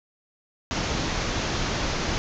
pink low-pass noise, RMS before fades -27 dBFS, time 0.71-2.18 s, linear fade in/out 0 ms, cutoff 6800 Hz, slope 96 dB/octave, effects none

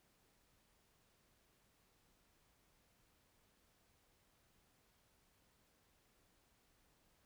silence, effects pink hiss -75 dBFS RMS until 7.25 s

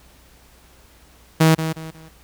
sawtooth tone with echo, 160 Hz, D#3, 49 cents sharp, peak -7 dBFS, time 1.4-1.55 s, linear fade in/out 10 ms, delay 180 ms, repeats 3, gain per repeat -10 dB, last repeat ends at 2.09 s, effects added 60 Hz sine -52 dBFS peak until 2.23 s + pink hiss -52 dBFS RMS until 2.23 s

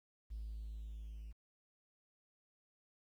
triangle tone with level ramp, 54 Hz, A1, 32 cents flat, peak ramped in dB -38 to -44 dBFS, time 0.3-1.33 s, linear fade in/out 20 ms, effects tanh soft clip ceiling -38 dBFS + 12-bit

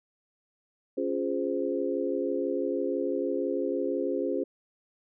sine chord, Db major seventh, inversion none, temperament equal with one note detuned, 277.2 / 349.2 / 415.3 / 519.3 Hz, Db4 / F4 / Ab4 / C5, 0 / 0 / 0 / -13 cents, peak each -32 dBFS, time 0.97-4.44 s, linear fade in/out 10 ms, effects none

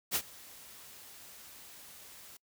white noise with ADSR envelope, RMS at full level -29 dBFS, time 0.11-2.37 s, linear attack 41 ms, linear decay 63 ms, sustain -23 dB, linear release 5 ms, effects noise-tail reverb RT60 0.1 s tail -26 dB re dry

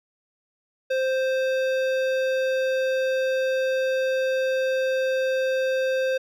triangle tone with hard clipping, 523.3 Hz, C5, in tune, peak -23 dBFS, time 0.9-6.18 s, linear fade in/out 10 ms, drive 18 dB, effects none

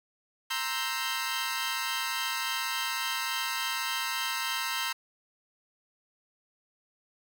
15% pulse chord, C dominant seventh, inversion third, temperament equal, 932.3 / 1046.5 / 1318.5 / 1568 Hz, Bb5 / C6 / E6 / G6, 0 / 0 / 0 / 0 cents, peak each -29 dBFS, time 0.5-4.93 s, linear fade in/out 10 ms, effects none

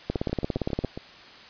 two click trains, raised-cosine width 2 ms, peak -20 / -12 dBFS, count 7 / 14, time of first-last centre 0.16-0.975 / 0.1-0.847 s, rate 7.36 / 17.4 Hz, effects white hiss -47 dBFS RMS until 1.49 s + resampled to 11025 Hz

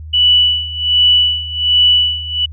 sine tone with tremolo, 2960 Hz, F#7, in tune, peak -6 dBFS, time 0.13-2.46 s, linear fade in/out 10 ms, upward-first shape sine, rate 1.3 Hz, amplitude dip 85%, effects added 78 Hz sine -27 dBFS peak until 2.52 s

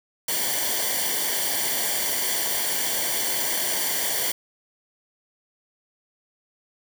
white noise with comb filter, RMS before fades -25 dBFS, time 0.28-4.32 s, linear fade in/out 5 ms, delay 0.77 ms, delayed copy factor -0.75, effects none

